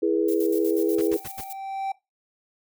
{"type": "chord", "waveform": "sine", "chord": "E major", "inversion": "none", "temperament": "equal with one note detuned", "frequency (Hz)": [329.6, 415.3, 482], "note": ["E4", "G#4", "B4"], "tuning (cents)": [0, 0, -42], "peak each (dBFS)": [-23, -23, -27], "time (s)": [0.02, 1.17], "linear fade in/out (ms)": 10}
{"type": "noise with tremolo", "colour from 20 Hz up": "violet", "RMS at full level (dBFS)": -37, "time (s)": [0.28, 1.53], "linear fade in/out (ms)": 5, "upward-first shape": "square", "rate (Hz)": 8.2, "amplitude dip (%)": 70}
{"type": "tone with exponential growth", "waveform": "triangle", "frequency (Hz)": 778, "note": "G5", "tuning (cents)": -13, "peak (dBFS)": -22, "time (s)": [0.4, 1.92], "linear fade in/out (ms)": 5, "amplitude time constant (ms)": 330}
{"type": "noise bursts", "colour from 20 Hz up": "pink", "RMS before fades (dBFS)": -38, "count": 4, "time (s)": [0.98, 1.411], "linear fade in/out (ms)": 5, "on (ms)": 35, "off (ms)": 97}
{"effects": ["noise-tail reverb RT60 0.2 s tail -18 dB re dry"]}